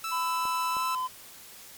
sawtooth tone, 1318.5 Hz, E6, in tune, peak -27 dBFS, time 0.04-0.95 s, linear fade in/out 2 ms
triangle tone with pitch glide, 1003 to 1019.4 Hz, B5 to C6, +26 to -45 cents, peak -26 dBFS, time 0.11-1.08 s, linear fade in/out 20 ms, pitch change +29 cents, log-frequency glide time 0.7-0.83 s
clicks, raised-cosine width 1 ms, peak -28 dBFS, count 2, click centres 0.454 / 0.768 s
effects white hiss -48 dBFS RMS until 1.77 s + MP3 96 kbps

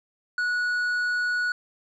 sine tone with tanh clipping, 1465 Hz, F#6, 18 cents flat, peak -24 dBFS, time 0.38-1.52 s, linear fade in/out 2 ms, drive 6 dB, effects none

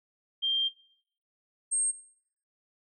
sine tone pair in turn, 3180 / 8490 Hz, G7 / C9, +24 / +24 cents, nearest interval octave + perfect fourth, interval 1700 cents, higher second, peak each -25 dBFS, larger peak neither, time 0.42-0.69 / 1.71-1.92 s, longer first, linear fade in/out 20 ms, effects noise-tail reverb RT60 0.6 s tail -17 dB re dry

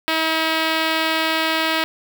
5% pulse tone with notch filter, 320.4 Hz, E4, 49 cents flat, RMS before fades -20 dBFS, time 0.08-1.84 s, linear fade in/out 0 ms, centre 9200 Hz, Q 1.1, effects none

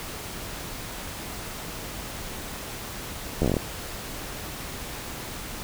slowing click train, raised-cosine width 2 ms, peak -10 dBFS, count 9, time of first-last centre 3.42-3.568 s, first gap 12 ms, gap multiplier 1.12, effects pink hiss -36 dBFS RMS until 5.63 s

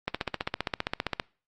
click train, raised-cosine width 0.3 ms, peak -11 dBFS, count 18, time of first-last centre 0.08-1.198 s, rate 15.2 Hz, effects noise-tail reverb RT60 0.4 s tail -25 dB re dry + Opus 24 kbps

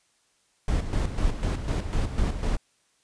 brown noise with tremolo, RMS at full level -24 dBFS, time 0.68-2.57 s, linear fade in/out 2 ms, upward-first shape square, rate 4 Hz, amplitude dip 60%, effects white hiss -67 dBFS RMS until 3.03 s + resampled to 22050 Hz

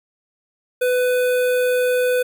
square tone with notch filter, 499.1 Hz, B4, 18 cents sharp, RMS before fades -18 dBFS, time 0.81-2.23 s, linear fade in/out 10 ms, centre 5400 Hz, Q 0.86, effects 9-bit

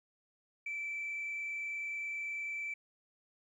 sine tone with frequency modulation, 2323 Hz, D7, 20 cents flat, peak -35 dBFS, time 0.66-2.74 s, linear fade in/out 5 ms, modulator 29.2 Hz, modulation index 0.79, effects tanh soft clip ceiling -33 dBFS + 12-bit

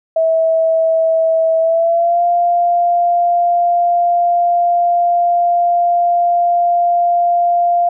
sine tone with pitch glide, 650 to 696.7 Hz, E5 to F5, -24 to -4 cents, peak -10 dBFS, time 0.16-7.89 s, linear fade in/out 5 ms, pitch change +120 cents, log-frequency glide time 1.59-2.23 s, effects none

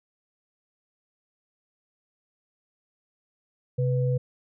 sine tone pair together, 131.1 / 495 Hz, C3 / B4, +4 / +4 cents, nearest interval octave + major seventh, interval 2300 cents, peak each -22 / -29 dBFS, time 3.78-4.18 s, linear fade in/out 10 ms, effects none

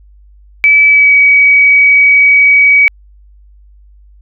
sine tone with pitch glide, 2300 to 2268 Hz, D7 to C#7, -37 to +39 cents, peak -3 dBFS, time 0.64-2.88 s, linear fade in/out 0 ms, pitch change -24 cents, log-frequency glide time 0.87-1.14 s, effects added 50 Hz sine -38 dBFS peak until 4.21 s

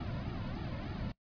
brown noise with flanger, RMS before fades -39 dBFS, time 0-1.12 s, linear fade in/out 5 ms, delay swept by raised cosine 1.9 to 2.57 ms, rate 3.3 Hz, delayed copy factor -0.95, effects noise-tail reverb RT60 0.1 s tail -22 dB re dry + resampled to 11025 Hz

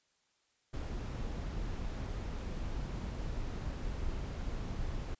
brown noise, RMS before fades -38 dBFS, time 0.73-5.15 s, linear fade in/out 10 ms, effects white hiss -75 dBFS RMS until 5.19 s + resampled to 16000 Hz

